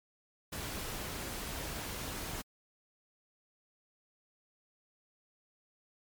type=noise; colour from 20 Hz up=pink; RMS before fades=-40 dBFS; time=0.52-2.42 s; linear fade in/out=10 ms; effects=MP3 96 kbps